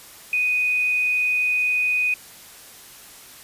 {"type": "tone with frequency modulation", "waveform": "sine", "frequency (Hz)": 2489, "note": "D#7", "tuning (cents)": 0, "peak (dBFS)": -18, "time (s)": [0.33, 2.14], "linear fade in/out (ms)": 2, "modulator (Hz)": 48.8, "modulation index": 0.29, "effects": ["white hiss -44 dBFS RMS until 3.43 s", "resampled to 32000 Hz"]}